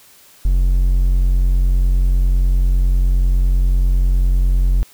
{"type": "tone", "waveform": "triangle", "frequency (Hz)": 45, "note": "F#1", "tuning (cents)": -47, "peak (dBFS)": -9, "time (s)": [0.45, 4.83], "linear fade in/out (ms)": 0, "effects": ["white hiss -47 dBFS RMS until 4.93 s"]}